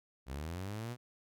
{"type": "linear sweep", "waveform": "sawtooth", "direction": "up", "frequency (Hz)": [61.6, 125.7], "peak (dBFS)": -35, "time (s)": [0.26, 0.97], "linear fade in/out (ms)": 50, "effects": []}